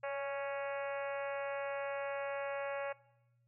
harmonic tone with a mistuned harmonic, 277.2 Hz, C#4, in tune, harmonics 2 / 3 / 4 / 5 / 6 / 7 / 8 / 9 / 10, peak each -38 / -45 / -47 / -49 / -48 / -52 / -51 / -54 / -56 dBFS, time 0.03-2.93 s, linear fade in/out 10 ms, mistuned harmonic 2, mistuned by +19 cents, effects noise-tail reverb RT60 0.9 s tail -20 dB re dry + added 120 Hz sine -70 dBFS peak until 3.47 s

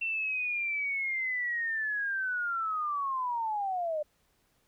sine linear sweep, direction down, 2704 to 590 Hz, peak -29 dBFS, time 0.01-4.03 s, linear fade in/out 10 ms, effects pink hiss -71 dBFS RMS until 4.67 s

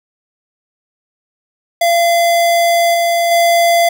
square tone with level steps, 683 Hz, F5, 39 cents flat, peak -10 / -12 / -9 dBFS, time 1.81-3.89 s, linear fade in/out 5 ms, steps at 2.94 / 3.31 s, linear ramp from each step 5 ms, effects none

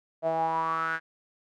sawtooth tone with band-pass filter sweep, 162.4 Hz, E3, 26 cents flat, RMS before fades -28 dBFS, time 0.22-1 s, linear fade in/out 50 ms, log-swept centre 640 to 1600 Hz, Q 8.7, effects none

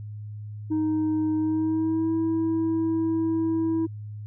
sine tone with pitch glide, 311.1 to 324.9 Hz, D#4 to E4, 0 to -25 cents, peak -19 dBFS, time 0.7-3.87 s, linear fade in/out 20 ms, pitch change +75 cents, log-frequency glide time 1.36-2.13 s, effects tanh soft clip ceiling -21 dBFS + added 105 Hz sine -34 dBFS peak until 4.26 s

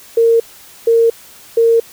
sine tone bursts, 460 Hz, A#4, 23 cents flat, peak -7 dBFS, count 3, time 0.17-1.8 s, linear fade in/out 5 ms, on 230 ms, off 470 ms, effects white hiss -40 dBFS RMS until 1.92 s

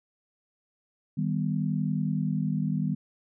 sine chord, Eb augmented, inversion none, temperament equal, 155.56 / 196 / 246.9 Hz, Eb3 / G3 / B3, 0 / 0 / 0 cents, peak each -28 / -29 / -32 dBFS, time 1.17-2.95 s, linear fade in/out 10 ms, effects none

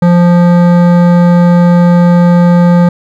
triangle tone with hard clipping, 174.61 Hz, F3, in tune, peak -5 dBFS, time 0.02-2.89 s, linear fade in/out 5 ms, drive 18 dB, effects none

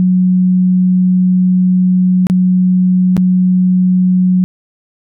sine tone with dropouts, 183.2 Hz, F#3, 17 cents flat, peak -7 dBFS, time 0-4.44 s, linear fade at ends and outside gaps 0 ms, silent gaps 2.269-2.299 / 3.167-3.177 s, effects none

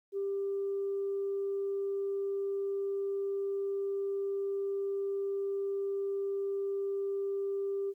sine tone, 395.5 Hz, G4, 15 cents sharp, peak -30 dBFS, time 0.12-7.94 s, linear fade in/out 50 ms, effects tanh soft clip ceiling -26 dBFS + 12-bit

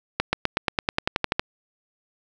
accelerating click train, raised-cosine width 0.3 ms, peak -4 dBFS, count 13, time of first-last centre 0.2-1.395 s, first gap 130 ms, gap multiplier 0.95, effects none

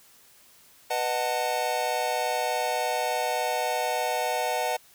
square chord, B dominant seventh, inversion none, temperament just, 493.9 / 617.4 / 740.8 / 889 Hz, B4 / D#5 / F#5 / A5, 0 / -14 / +2 / +18 cents, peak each -33 / -32 / -30 / -32 dBFS, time 0.9-4.77 s, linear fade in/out 10 ms, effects white hiss -56 dBFS RMS until 4.94 s

